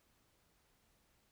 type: silence
effects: pink hiss -74 dBFS RMS until 1.31 s